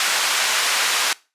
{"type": "band-pass noise", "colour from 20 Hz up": "pink", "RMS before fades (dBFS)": -20, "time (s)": [0, 1.13], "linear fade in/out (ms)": 2, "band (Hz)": [1200, 8400], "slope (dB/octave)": 12, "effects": ["noise-tail reverb RT60 0.3 s tail -22 dB re dry", "resampled to 32000 Hz"]}